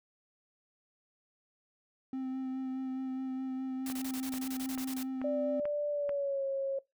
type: tone with vibrato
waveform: triangle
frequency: 261.6 Hz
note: C4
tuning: in tune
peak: -32 dBFS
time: 2.13-5.6 s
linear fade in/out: 2 ms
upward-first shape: sine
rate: 4.8 Hz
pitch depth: 14 cents each way
type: noise bursts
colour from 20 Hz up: white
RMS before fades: -43 dBFS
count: 13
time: 3.86-5.03 s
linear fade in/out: 2 ms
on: 66 ms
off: 26 ms
type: click train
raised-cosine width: 0.5 ms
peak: -28 dBFS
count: 6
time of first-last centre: 3.9-6.093 s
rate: 2.28 Hz
type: tone with pitch glide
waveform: sine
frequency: 587.3 to 544.8 Hz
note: D5 to C#5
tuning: 0 to -30 cents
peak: -30 dBFS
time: 5.24-6.79 s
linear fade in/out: 5 ms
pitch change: -130 cents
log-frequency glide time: 5.9-6.44 s
effects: noise-tail reverb RT60 0.2 s tail -23 dB re dry